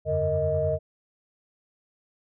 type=tone cluster; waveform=sine; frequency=85.3 / 95.1 / 143.5 / 461.3 / 627 Hz; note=F2 / F#2 / D3 / A#4 / D#5; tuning=-40 / +48 / -40 / -18 / +13 cents; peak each=-31 / -33 / -31 / -29 / -24 dBFS; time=0.05-0.79 s; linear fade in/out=50 ms; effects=tanh soft clip ceiling -12 dBFS